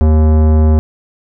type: tone with tanh clipping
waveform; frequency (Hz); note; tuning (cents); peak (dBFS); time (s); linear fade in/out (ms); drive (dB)
sine; 77.78; D#2; 0; -8; 0.01-0.79; 0; 18
effects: none